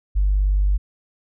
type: tone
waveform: sine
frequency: 49.14 Hz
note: G1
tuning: 5 cents sharp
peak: -14 dBFS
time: 0.15-0.78 s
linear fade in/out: 20 ms
effects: tanh soft clip ceiling -10 dBFS